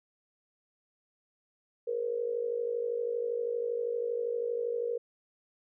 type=tone with amplitude modulation; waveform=sine; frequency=473.2 Hz; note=A#4; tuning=26 cents sharp; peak=-26 dBFS; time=1.87-4.98 s; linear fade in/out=10 ms; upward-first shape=sine; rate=52.6 Hz; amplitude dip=75%; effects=none